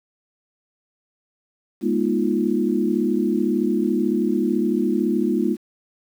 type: chord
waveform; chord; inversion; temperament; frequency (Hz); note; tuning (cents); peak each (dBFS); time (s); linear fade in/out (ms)
sine; F half-diminished seventh; first; equal with one note detuned; 207.7 / 241.4 / 311.1 / 349.2; Ab3 / Cb4 / Eb4 / F4; 0 / -39 / 0 / 0; -23 / -23 / -24 / -23; 1.81-5.57; 50
effects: 8-bit